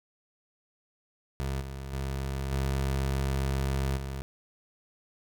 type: tone with level steps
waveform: 25% pulse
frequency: 67.4 Hz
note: C#2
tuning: 48 cents flat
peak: -26 / -33 / -27 / -23 / -30 dBFS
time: 1.4-4.22 s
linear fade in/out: 0 ms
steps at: 1.6 / 1.92 / 2.51 / 3.96 s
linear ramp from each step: 20 ms
effects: none